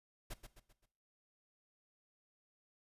pink noise with echo, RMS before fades -44 dBFS, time 0.3-0.34 s, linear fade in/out 10 ms, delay 130 ms, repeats 4, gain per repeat -7 dB, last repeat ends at 0.86 s, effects noise-tail reverb RT60 0.6 s tail -17 dB re dry + resampled to 32000 Hz

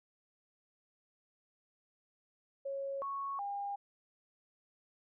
sine tone with pitch steps, 550 / 1106 / 805 Hz, C#5 / C#6 / G5, -14 / -4 / +46 cents, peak -36 dBFS, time 2.65-3.76 s, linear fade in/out 10 ms, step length 370 ms, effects none

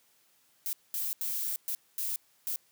violet noise bursts at uneven times, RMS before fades -33 dBFS, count 6, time 0.66-0.73 / 0.94-1.13 / 1.21-1.56 / 1.68-1.75 / 1.98-2.16 / 2.47-2.56 s, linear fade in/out 0 ms, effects white hiss -67 dBFS RMS until 2.71 s + high-pass 100 Hz 12 dB/octave

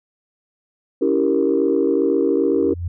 sine chord, C# diminished seventh, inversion none, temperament equal with one note detuned, 282 / 329.6 / 392 / 466.2 Hz, C#4 / E4 / G4 / Bb4, +30 / 0 / 0 / 0 cents, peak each -20 / -20 / -19 / -20 dBFS, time 1.01-2.74 s, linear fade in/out 10 ms
sine tone with exponential growth, 86.7 Hz, F2, 12 cents flat, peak -19 dBFS, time 2.42-2.88 s, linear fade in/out 5 ms, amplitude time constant 100 ms
effects tanh soft clip ceiling -6 dBFS

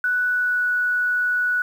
sine tone with pitch glide, 1482 to 1473.5 Hz, F#6 to F#6, +2 to -8 cents, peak -18 dBFS, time 0.04-1.62 s, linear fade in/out 2 ms, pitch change -10 cents, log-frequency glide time 0.26-0.65 s, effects 8-bit

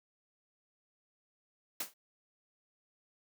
white noise with exponential decay, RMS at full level -32 dBFS, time 1.8-1.94 s, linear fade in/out 5 ms, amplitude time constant 30 ms, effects high-pass 200 Hz 12 dB/octave

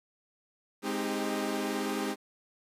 sawtooth chord, Ab major seventh, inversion none, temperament equal with one note detuned, 207.7 / 261.6 / 311.1 / 396.8 Hz, Ab3 / C4 / Eb4 / G4, 0 / 0 / 0 / +21 cents, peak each -32 dBFS, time 0.82-2.16 s, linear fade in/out 50 ms, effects resampled to 32000 Hz + 10-bit

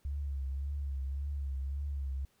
sine tone with vibrato, 69.3 Hz, C#2, in tune, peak -33 dBFS, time 0.05-2.25 s, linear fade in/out 0 ms, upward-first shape triangle, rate 1.8 Hz, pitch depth 70 cents each way, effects pink hiss -71 dBFS RMS until 2.4 s

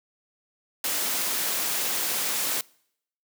white noise, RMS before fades -27 dBFS, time 0.84-2.61 s, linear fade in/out 2 ms, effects noise-tail reverb RT60 0.7 s tail -25 dB re dry + high-pass 200 Hz 12 dB/octave

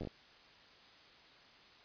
slowing click train, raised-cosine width 2 ms, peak -29 dBFS, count 5, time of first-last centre 0.01-0.073 s, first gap 10 ms, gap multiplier 1.31, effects white hiss -60 dBFS RMS until 1.84 s + resampled to 11025 Hz

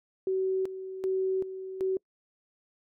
sine tone with tremolo, 378.7 Hz, F#4, 40 cents sharp, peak -25 dBFS, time 0.27-1.97 s, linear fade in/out 2 ms, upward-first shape square, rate 1.3 Hz, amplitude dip 70%, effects noise-tail reverb RT60 0.1 s tail -26 dB re dry

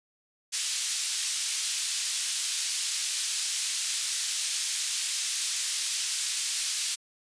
white band-pass noise, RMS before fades -30 dBFS, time 0.52-6.96 s, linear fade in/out 20 ms, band 3100 to 8800 Hz, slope 12 dB/octave, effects resampled to 22050 Hz

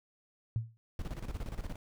sine tone with exponential decay, 113.4 Hz, A#2, 47 cents flat, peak -26 dBFS, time 0.56-0.77 s, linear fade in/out 0 ms, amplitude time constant 44 ms
brown noise with tremolo, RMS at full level -37 dBFS, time 0.99-1.76 s, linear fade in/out 2 ms, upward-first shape square, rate 17 Hz, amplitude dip 70%
effects none

